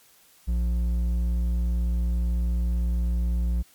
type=tone with hard clipping; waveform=sine; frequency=59 Hz; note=A#1; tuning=22 cents sharp; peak=-23 dBFS; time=0.47-3.63 s; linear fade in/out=20 ms; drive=6 dB; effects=white hiss -57 dBFS RMS until 3.74 s + MP3 96 kbps